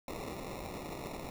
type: noise with sample-and-hold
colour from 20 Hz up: blue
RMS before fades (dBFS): -42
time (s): 0.08-1.3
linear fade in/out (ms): 2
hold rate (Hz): 1575
effects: none